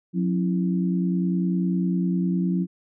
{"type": "tone cluster", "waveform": "sine", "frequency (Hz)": [179.8, 269.7, 330.3], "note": ["F#3", "C#4", "E4"], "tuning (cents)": [-49, -47, 4], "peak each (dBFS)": [-21, -30, -30], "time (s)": [0.13, 2.67], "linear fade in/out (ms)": 50, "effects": []}